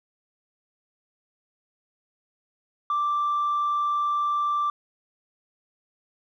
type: tone with tanh clipping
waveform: triangle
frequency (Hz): 1174.7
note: D6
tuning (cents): 0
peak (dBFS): -22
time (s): 2.9-4.7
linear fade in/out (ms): 2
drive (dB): 5
effects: none